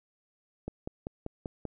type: click train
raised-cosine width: 2 ms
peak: -22 dBFS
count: 6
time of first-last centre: 0.68-1.653 s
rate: 5.14 Hz
effects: none